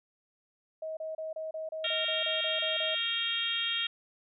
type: tone bursts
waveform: sine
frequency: 634 Hz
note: D#5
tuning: 32 cents sharp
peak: -34 dBFS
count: 12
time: 0.82-2.95 s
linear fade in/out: 5 ms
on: 150 ms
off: 30 ms
type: harmonic tone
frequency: 462 Hz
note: A#4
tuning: 16 cents flat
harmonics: 3 / 4 / 5 / 6 / 7 / 8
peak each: -41 / -40 / -41 / -37 / -31 / -37 dBFS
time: 1.84-3.87 s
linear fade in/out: 5 ms
effects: none